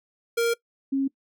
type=tone pair in turn; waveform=square / sine; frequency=466.2 / 271.7 Hz; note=A#4 / C#4; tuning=0 / -35 cents; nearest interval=major sixth; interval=935 cents; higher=first; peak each=-21 dBFS; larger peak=neither; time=0.37-0.54 / 0.92-1.08 s; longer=first; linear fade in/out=10 ms; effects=noise-tail reverb RT60 0.1 s tail -21 dB re dry